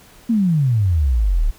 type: exponential sweep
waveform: sine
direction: down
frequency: 240 to 33.77 Hz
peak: -13 dBFS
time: 0.29-1.51 s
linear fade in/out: 10 ms
effects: pink hiss -47 dBFS RMS until 1.58 s

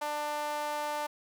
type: tone with high-pass filter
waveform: sawtooth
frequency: 297 Hz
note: D4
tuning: 20 cents sharp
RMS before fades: -34 dBFS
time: 0.01-1.07 s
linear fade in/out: 10 ms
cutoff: 760 Hz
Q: 5.1
effects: none

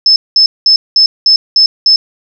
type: tone bursts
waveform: sine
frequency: 5240 Hz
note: E8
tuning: 11 cents flat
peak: -3 dBFS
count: 7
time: 0.06-1.96 s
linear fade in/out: 2 ms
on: 100 ms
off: 200 ms
effects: none

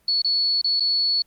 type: tone with dropouts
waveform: sine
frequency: 4411 Hz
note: C#8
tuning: 9 cents flat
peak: -18 dBFS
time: 0.08-1.22 s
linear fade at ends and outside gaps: 2 ms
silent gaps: 0.218-0.246 / 0.614-0.644 / 0.797-0.805 s
effects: pink hiss -63 dBFS RMS until 1.26 s + Opus 32 kbps

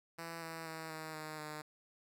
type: tone with pitch steps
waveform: 5% pulse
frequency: 166.2 / 163.34 / 160.54 / 157.78 / 155.07 / 152.41 Hz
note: E3 / E3 / E3 / D#3 / D#3 / D#3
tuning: +15 / -16 / -45 / +24 / -6 / -35 cents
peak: -32 dBFS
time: 0.18-1.62 s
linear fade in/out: 10 ms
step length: 240 ms
effects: none

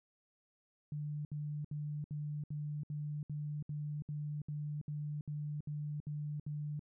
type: tone bursts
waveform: sine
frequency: 148.5 Hz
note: D3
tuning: 20 cents sharp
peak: -37 dBFS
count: 15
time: 0.92-6.794 s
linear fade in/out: 2 ms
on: 330 ms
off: 66 ms
effects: none

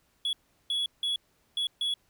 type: tone bursts at uneven times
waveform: triangle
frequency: 3372 Hz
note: G#7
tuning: 26 cents sharp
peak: -25 dBFS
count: 5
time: 0.25-0.33 / 0.7-0.86 / 1.03-1.16 / 1.57-1.67 / 1.81-1.94 s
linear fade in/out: 2 ms
effects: pink hiss -69 dBFS RMS until 2.09 s

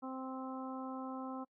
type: harmonic tone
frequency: 261.6 Hz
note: C4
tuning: in tune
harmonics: 1 / 2 / 3 / 4 / 5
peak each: -42 / -49 / -48 / -49 / -51 dBFS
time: 0.02-1.45 s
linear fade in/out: 20 ms
effects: noise-tail reverb RT60 0.1 s tail -26 dB re dry

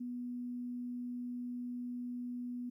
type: tone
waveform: sine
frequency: 245 Hz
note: B3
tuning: 14 cents flat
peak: -38 dBFS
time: 0-2.7 s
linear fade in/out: 10 ms
effects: 13-bit

